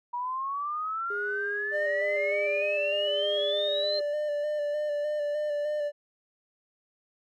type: exponential sweep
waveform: sine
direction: up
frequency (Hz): 959 to 4186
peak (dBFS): -29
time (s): 0.13-4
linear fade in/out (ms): 10
type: tone with tremolo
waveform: triangle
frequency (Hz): 410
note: G#4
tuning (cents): -22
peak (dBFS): -31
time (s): 1.1-4.01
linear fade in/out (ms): 5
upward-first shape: sine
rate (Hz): 0.99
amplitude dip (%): 50
type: tone with vibrato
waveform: triangle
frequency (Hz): 593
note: D5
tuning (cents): +17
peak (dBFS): -25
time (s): 1.71-5.92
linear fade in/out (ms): 50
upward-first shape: square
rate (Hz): 3.3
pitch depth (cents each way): 22
effects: none